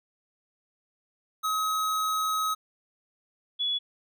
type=tone pair in turn; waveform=square / sine; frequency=1273 / 3399 Hz; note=D#6 / G#7; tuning=+39 / +39 cents; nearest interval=octave + perfect fourth; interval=1700 cents; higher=second; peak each=-26 / -25 dBFS; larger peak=second; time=1.43-2.55 / 3.59-3.79 s; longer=first; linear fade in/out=20 ms; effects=none